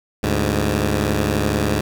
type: tone pair together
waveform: 10% pulse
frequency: 73 / 103.81 Hz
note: D2 / G#2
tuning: -10 / 0 cents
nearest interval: tritone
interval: 610 cents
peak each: -12 dBFS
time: 0.23-1.81 s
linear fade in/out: 5 ms
effects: none